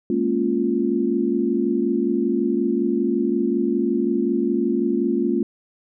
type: chord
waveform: sine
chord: Bb minor seventh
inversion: third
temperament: equal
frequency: 207.7 / 233.1 / 277.2 / 349.2 Hz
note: Ab3 / Bb3 / Db4 / F4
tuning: 0 / 0 / 0 / 0 cents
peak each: -26 / -23 / -24 / -22 dBFS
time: 0.1-5.43 s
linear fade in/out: 2 ms
effects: none